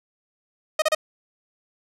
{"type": "tone bursts", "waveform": "sawtooth", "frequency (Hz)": 622.3, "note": "D#5", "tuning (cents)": 0, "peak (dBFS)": -13, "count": 3, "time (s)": [0.79, 0.949], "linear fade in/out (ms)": 5, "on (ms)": 31, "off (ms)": 33, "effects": ["low-pass 11000 Hz 12 dB/octave"]}